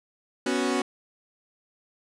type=chord; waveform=sawtooth; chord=B suspended second; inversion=none; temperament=equal; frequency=246.9 / 277.2 / 370 Hz; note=B3 / C#4 / F#4; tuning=0 / 0 / 0 cents; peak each=-24 dBFS; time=0.46-0.82 s; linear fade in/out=5 ms; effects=resampled to 22050 Hz